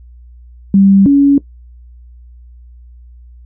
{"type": "tone pair in turn", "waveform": "sine", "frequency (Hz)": [196, 281.2], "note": ["G3", "C#4"], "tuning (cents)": [0, 25], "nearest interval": "tritone", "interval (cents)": 625, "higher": "second", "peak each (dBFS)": -4, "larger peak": "neither", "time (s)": [[0.74, 1.06], [1.06, 1.38]], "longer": "neither", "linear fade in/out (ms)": 2, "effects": ["noise-tail reverb RT60 0.1 s tail -18 dB re dry", "added 60 Hz sine -35 dBFS peak until 3.45 s"]}